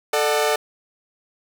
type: chord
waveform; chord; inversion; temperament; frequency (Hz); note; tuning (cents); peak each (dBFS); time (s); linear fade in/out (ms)
sawtooth; D major; second; equal with one note detuned; 440 / 599.7 / 740; A4 / D5 / F#5; 0 / +36 / 0; -17 / -18 / -21; 0.13-0.56; 5
effects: none